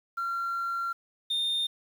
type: tone pair in turn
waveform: sine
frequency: 1373 / 3638 Hz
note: F6 / A#7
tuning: -30 / -43 cents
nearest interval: octave + perfect fourth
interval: 1687 cents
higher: second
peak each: -27 / -23 dBFS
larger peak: second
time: 0.17-0.93 / 1.3-1.67 s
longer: first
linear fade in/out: 10 ms
effects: tanh soft clip ceiling -25 dBFS + 9-bit